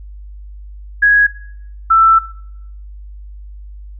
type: tone pair in turn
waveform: sine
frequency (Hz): 1661.2 / 1330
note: G#6 / E6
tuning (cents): 0 / +15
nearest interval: major third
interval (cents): 385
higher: first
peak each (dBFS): -6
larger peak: neither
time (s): 1.02-1.27 / 1.9-2.19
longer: second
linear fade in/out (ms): 10
effects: noise-tail reverb RT60 0.7 s tail -18 dB re dry + added 50 Hz sine -30 dBFS peak until 3.99 s